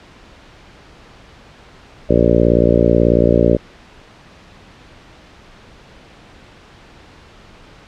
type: harmonic tone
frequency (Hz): 58.27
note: A#1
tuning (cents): 0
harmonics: 1 / 2 / 3 / 4 / 5 / 6 / 7 / 8 / 9 / 10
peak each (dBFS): -19 / -19 / -19 / -19 / -19 / -19 / -19 / -19 / -19 / -19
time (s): 2.09-3.57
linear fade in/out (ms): 10
effects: pink hiss -43 dBFS RMS until 7.87 s + low-pass 4000 Hz 12 dB/octave